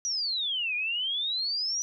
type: exponential two-way sweep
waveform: sine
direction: down then up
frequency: 5920 to 2407 to 5920 Hz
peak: -27 dBFS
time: 0.05-1.82 s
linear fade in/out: 0 ms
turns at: 0.75 s
effects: none